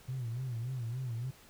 sine tone with vibrato, 122.5 Hz, B2, 14 cents flat, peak -33 dBFS, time 0.08-1.31 s, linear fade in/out 10 ms, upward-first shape sine, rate 3.5 Hz, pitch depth 130 cents each way, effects tanh soft clip ceiling -31 dBFS + pink hiss -58 dBFS RMS until 1.49 s

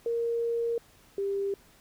sine tone pair in turn, 466.2 / 396.6 Hz, A#4 / G4, 0 / +20 cents, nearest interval minor third, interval 280 cents, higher first, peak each -26 / -27 dBFS, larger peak first, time 0.06-0.78 / 1.18-1.54 s, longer first, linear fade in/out 2 ms, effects pink hiss -59 dBFS RMS until 1.8 s

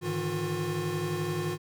square tone cluster, 104.1 / 148.9 / 160.5 / 356.8 Hz, G#2 / D3 / E3 / F4, +5 / +24 / -46 / +37 cents, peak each -39 / -37 / -35 / -33 dBFS, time 0.01-1.58 s, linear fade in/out 50 ms, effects none

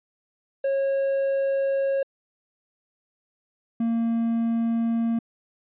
triangle tone pair in turn, 546 / 230.1 Hz, C#5 / A#3, -26 / -22 cents, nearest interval octave + minor third, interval 1496 cents, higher first, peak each -19 dBFS, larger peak neither, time 0.64-2.03 / 3.8-5.19 s, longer neither, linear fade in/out 5 ms, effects resampled to 8000 Hz

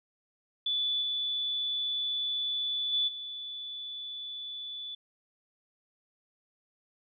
sine tone with level steps, 3468 Hz, A7, 26 cents flat, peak -27 / -29 / -25 / -37 dBFS, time 0.66-4.95 s, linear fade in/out 5 ms, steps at 1.01 / 2.92 / 3.07 s, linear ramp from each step 20 ms, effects none

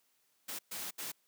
white noise bursts at uneven times, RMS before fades -41 dBFS, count 3, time 0.48-0.59 / 0.71-0.91 / 0.98-1.12 s, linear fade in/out 10 ms, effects white hiss -74 dBFS RMS until 1.27 s + high-pass 150 Hz 12 dB/octave

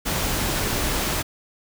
pink noise, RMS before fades -24 dBFS, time 0.05-1.23 s, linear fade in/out 20 ms, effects none

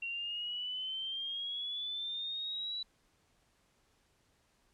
sine exponential sweep, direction up, 2737 to 3951 Hz, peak -36 dBFS, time 0.02-2.83 s, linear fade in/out 5 ms, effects pink hiss -72 dBFS RMS until 4.73 s + low-pass 10000 Hz 12 dB/octave

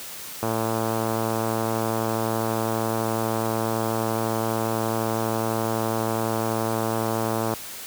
click train, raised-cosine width 1 ms, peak -11 dBFS, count 797, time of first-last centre 0.43-7.537 s, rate 112 Hz, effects white hiss -37 dBFS RMS until 7.86 s + high-pass 60 Hz 12 dB/octave

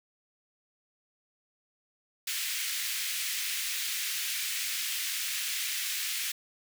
pink high-pass noise, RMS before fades -33 dBFS, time 2.27-6.32 s, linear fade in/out 5 ms, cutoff 2000 Hz, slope 24 dB/octave, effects none

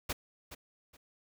pink noise with echo, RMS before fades -34 dBFS, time 0.09-0.13 s, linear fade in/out 10 ms, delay 420 ms, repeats 2, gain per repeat -12 dB, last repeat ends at 0.97 s, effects none

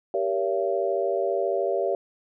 sine chord, G diminished seventh, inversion none, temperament just, 392 / 470.4 / 564.5 / 677.4 Hz, G4 / Bb4 / Db5 / Fb5, 0 / +16 / +31 / +47 cents, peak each -27 / -30 / -27 / -28 dBFS, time 0.14-1.95 s, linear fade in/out 2 ms, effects none

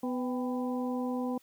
harmonic tone with a mistuned harmonic, 249.8 Hz, B3, 20 cents sharp, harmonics 1 / 2 / 3 / 4, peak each -31 / -37 / -41 / -43 dBFS, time 0.03-1.38 s, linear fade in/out 5 ms, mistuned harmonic 3, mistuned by +68 cents, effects white hiss -64 dBFS RMS until 1.42 s

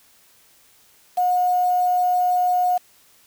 sine tone with quantisation, 723 Hz, F#5, 40 cents flat, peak -16 dBFS, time 1.17-2.78 s, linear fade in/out 10 ms, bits 6, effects white hiss -55 dBFS RMS until 3.26 s

